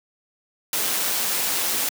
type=noise with amplitude modulation; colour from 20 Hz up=white; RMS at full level=-22 dBFS; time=0.73-1.89 s; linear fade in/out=2 ms; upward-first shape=sine; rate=182 Hz; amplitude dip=35%; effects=high-pass 200 Hz 12 dB/octave